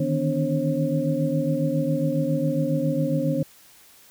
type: tone cluster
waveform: sine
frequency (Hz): 151.3 / 158.6 / 251.1 / 291 / 539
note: D#3 / D#3 / B3 / D4 / C#5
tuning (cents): -48 / +33 / +29 / -16 / -49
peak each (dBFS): -27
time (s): 0-3.43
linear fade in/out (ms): 5
effects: white hiss -52 dBFS RMS until 4.1 s